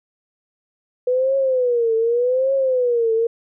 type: tone with vibrato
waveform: sine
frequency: 493.5 Hz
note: B4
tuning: 1 cent flat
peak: -15 dBFS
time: 1.07-3.27 s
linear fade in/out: 5 ms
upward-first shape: triangle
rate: 0.85 Hz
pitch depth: 180 cents each way
effects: none